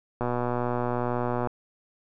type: click train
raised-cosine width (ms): 1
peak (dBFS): -14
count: 155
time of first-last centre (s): 0.21-1.472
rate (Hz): 122
effects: none